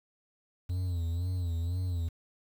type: tone with vibrato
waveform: triangle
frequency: 87.3 Hz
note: F2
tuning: in tune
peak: -27 dBFS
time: 0.69-2.09 s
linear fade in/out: 10 ms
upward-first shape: sine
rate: 2 Hz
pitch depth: 87 cents each way
effects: 9-bit